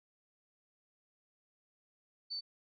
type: tone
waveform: sine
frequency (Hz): 4524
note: C#8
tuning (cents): +34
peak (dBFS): -37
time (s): 2.3-2.41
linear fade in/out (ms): 20
effects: none